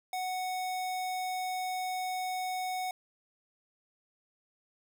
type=tone; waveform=square; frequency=740 Hz; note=F#5; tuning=in tune; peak=-33 dBFS; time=0.13-2.91 s; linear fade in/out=2 ms; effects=none